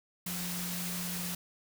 sine tone in noise, 177.2 Hz, F3, 25 cents sharp, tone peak -38 dBFS, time 0.26-1.35 s, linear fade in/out 5 ms, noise white, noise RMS -38 dBFS, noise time 0.26-1.35 s, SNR -3 dB, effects none

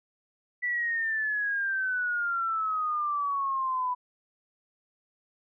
sine exponential sweep, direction down, 1975.5 to 987.8 Hz, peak -26 dBFS, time 0.62-3.95 s, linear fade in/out 20 ms, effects none

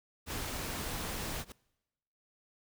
pink noise, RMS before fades -38 dBFS, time 0.26-1.45 s, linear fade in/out 50 ms
pink noise with exponential growth, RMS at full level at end -43 dBFS, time 1.4-1.52 s, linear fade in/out 2 ms, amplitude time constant 24 ms
effects noise-tail reverb RT60 1.0 s tail -26 dB re dry

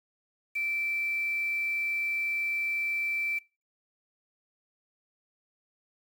sine tone with quantisation, 2334 Hz, D7, 11 cents flat, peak -28 dBFS, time 0.55-3.39 s, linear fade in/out 10 ms, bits 8, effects noise-tail reverb RT60 0.3 s tail -23 dB re dry

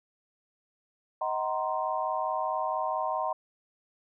sine chord, C half-diminished seventh, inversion first, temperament just, 627.9 / 753.5 / 941.9 / 1046.5 Hz, Eb5 / Gb5 / Bb5 / C6, +16 / +31 / +18 / 0 cents, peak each -33 dBFS, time 1.21-3.33 s, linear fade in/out 5 ms, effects none

